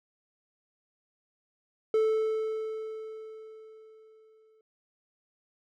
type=tone with exponential decay; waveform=triangle; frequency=438.4 Hz; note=A4; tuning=6 cents flat; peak=-19 dBFS; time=1.94-4.61 s; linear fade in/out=2 ms; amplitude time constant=580 ms; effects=none